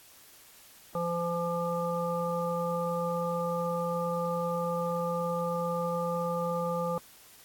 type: harmonic tone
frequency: 171.2 Hz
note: F3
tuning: 34 cents flat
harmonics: 1 / 3 / 5 / 7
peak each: -34 / -31 / -38 / -35 dBFS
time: 0.95-6.98 s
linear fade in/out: 2 ms
effects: white hiss -55 dBFS RMS until 7.44 s + AAC 64 kbps